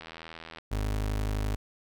click train, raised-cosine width 0.3 ms, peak -26 dBFS, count 48, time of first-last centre 0.01-0.585 s, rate 81.7 Hz
30% pulse tone, 51.8 Hz, G#1, 4 cents flat, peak -25 dBFS, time 0.71-1.56 s, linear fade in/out 10 ms
effects none

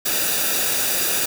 white noise with comb filter, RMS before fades -21 dBFS, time 0.05-1.26 s, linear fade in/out 10 ms, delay 0.94 ms, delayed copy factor -0.6, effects none

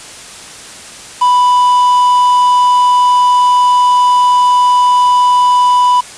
triangle tone with quantisation, 989 Hz, B5, 2 cents sharp, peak -4 dBFS, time 1.21-6.01 s, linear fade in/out 10 ms, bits 4, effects white hiss -31 dBFS RMS until 6.17 s + resampled to 22050 Hz

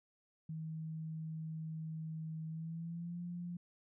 sine tone with pitch glide, 159.1 to 174.5 Hz, D#3 to F3, +39 to -1 cents, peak -40 dBFS, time 0.49-3.57 s, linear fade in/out 5 ms, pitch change +160 cents, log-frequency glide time 2.48-3.21 s, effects none

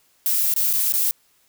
violet noise with dropouts, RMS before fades -20 dBFS, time 0.26-1.11 s, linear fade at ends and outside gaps 0 ms, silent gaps 0.539-0.563 / 0.729-0.735 / 0.923-0.938 s, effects white hiss -61 dBFS RMS until 1.48 s

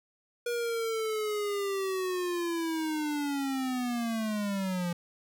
square linear sweep, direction down, 480.7 to 171.2 Hz, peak -30 dBFS, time 0.46-4.93 s, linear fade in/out 5 ms, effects none

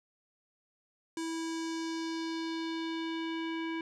square tone with low-pass filter sweep, 327 Hz, E4, 14 cents flat, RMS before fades -36 dBFS, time 1.17-3.81 s, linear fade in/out 2 ms, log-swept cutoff 7900 to 2500 Hz, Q 2.1, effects none

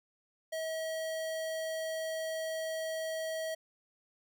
square tone, 641 Hz, E5, 49 cents flat, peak -35 dBFS, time 0.52-3.55 s, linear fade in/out 10 ms, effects none

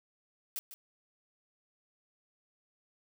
blue noise with echo, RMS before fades -37 dBFS, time 0.56-0.59 s, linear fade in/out 0 ms, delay 150 ms, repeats 1, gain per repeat -11 dB, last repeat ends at 0.74 s, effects none

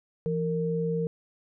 sine tone pair together, 167.3 / 460.5 Hz, E3 / A#4, +26 / -21 cents, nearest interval octave + tritone, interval 1753 cents, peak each -28 dBFS, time 0.26-1.07 s, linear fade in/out 0 ms, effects none

